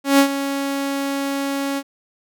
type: tone with ADSR envelope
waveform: sawtooth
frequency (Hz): 277.2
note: C#4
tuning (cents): 0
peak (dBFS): -5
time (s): 0.04-1.83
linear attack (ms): 150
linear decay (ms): 86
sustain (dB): -12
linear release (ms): 54
effects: none